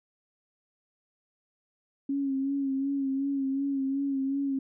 sine tone with vibrato, 273.7 Hz, C#4, 22 cents flat, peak -26 dBFS, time 2.09-4.59 s, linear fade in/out 5 ms, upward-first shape sine, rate 2.7 Hz, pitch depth 39 cents each way, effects none

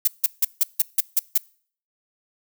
violet noise bursts, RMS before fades -17 dBFS, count 8, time 0.05-1.378 s, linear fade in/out 5 ms, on 26 ms, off 160 ms, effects noise-tail reverb RT60 0.5 s tail -24 dB re dry

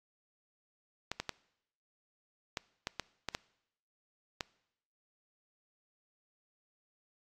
clicks, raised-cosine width 0.2 ms, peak -17 dBFS, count 9, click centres 1.116 / 1.2 / 1.293 / 2.572 / 2.871 / 2.997 / 3.287 / 3.349 / 4.408 s, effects noise-tail reverb RT60 0.8 s tail -22 dB re dry + AAC 64 kbps

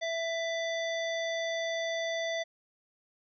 harmonic tone with a mistuned harmonic, 662 Hz, E5, 7 cents sharp, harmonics 1 / 3 / 5 / 7 / 9, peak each -32 / -36 / -40 / -48 / -47 dBFS, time 0.01-2.44 s, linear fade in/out 20 ms, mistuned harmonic 5, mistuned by +100 cents, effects none

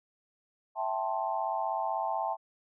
sine chord, A minor seventh, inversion second, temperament equal with one note detuned, 659.3 / 784 / 880 / 1055.6 Hz, E5 / G5 / A5 / C6, 0 / 0 / 0 / +15 cents, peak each -35 / -34 / -33 / -38 dBFS, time 0.75-2.37 s, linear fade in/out 50 ms, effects none

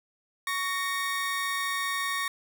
30% pulse tone pair together, 1117.6 / 1851 Hz, C#6 / A#6, +14 / -13 cents, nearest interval major sixth, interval 873 cents, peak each -28 dBFS, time 0.47-2.28 s, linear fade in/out 2 ms, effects none

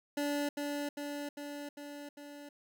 25% pulse tone with echo, 289.3 Hz, D4, 26 cents flat, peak -28 dBFS, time 0.17-0.49 s, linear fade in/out 5 ms, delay 400 ms, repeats 5, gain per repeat -3 dB, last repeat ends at 2.49 s, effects none

